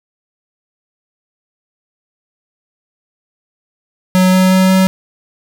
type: tone with pitch steps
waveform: square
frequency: 185 / 186.18 / 187.37 / 188.56 Hz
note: F#3 / F#3 / F#3 / F#3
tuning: 0 / +11 / +22 / +33 cents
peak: -8 dBFS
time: 4.15-4.87 s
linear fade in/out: 0 ms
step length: 180 ms
effects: none